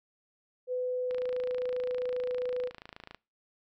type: tone with pitch glide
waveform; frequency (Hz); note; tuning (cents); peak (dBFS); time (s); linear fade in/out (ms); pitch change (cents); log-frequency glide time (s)
sine; 502 to 498.5; B4 to B4; +28 to +16; -29; 0.67-2.71; 50; -12; 0.95-2.39
type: click train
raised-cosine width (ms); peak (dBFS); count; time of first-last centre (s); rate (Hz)
0.3; -28; 57; 1.11-3.146; 27.5
effects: noise-tail reverb RT60 0.3 s tail -24 dB re dry